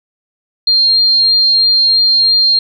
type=tone; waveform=sine; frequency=4201 Hz; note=C8; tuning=6 cents sharp; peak=-7 dBFS; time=0.67-2.59 s; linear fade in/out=5 ms; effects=none